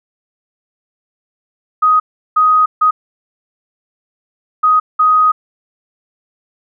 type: tone bursts at uneven times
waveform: sine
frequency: 1252 Hz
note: D#6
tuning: 10 cents sharp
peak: -7 dBFS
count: 5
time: 1.82-2 / 2.36-2.66 / 2.81-2.91 / 4.63-4.8 / 4.99-5.32 s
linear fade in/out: 10 ms
effects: none